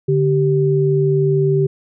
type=tone pair together; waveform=sine; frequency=145.49 / 388.4 Hz; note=D3 / G4; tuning=-16 / -16 cents; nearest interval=octave + perfect fourth; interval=1700 cents; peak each=-15 dBFS; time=0.08-1.67 s; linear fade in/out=10 ms; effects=none